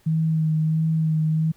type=tone with vibrato; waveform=sine; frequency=158.4 Hz; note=D#3; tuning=31 cents sharp; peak=-18 dBFS; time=0.06-1.52 s; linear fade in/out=10 ms; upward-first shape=sine; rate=1.5 Hz; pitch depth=21 cents each way; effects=pink hiss -59 dBFS RMS until 1.56 s